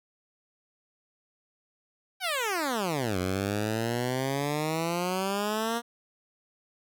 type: exponential two-way sweep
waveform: 10% pulse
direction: down then up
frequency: 788 to 90.2 to 238 Hz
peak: -19 dBFS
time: 2.2-5.82 s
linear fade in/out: 50 ms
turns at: 3.18 s
effects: none